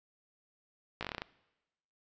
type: slowing click train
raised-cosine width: 0.3 ms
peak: -20 dBFS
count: 9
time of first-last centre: 1.01-1.219 s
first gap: 17 ms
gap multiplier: 1.12
effects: noise-tail reverb RT60 1.0 s tail -21 dB re dry + resampled to 16000 Hz